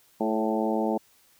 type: harmonic tone with a mistuned harmonic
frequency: 110 Hz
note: A2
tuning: in tune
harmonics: 2 / 3 / 4 / 5 / 6 / 7 / 8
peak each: -28 / -30 / -31 / -32 / -33 / -33 / -34 dBFS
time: 0.2-0.98 s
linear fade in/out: 10 ms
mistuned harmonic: 4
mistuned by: -29 cents
effects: white hiss -61 dBFS RMS until 1.39 s